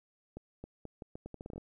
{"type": "accelerating click train", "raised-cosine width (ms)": 2, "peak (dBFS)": -30, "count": 13, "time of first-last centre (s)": [0.37, 1.58], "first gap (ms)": 270, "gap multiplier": 0.79, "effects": ["12-bit"]}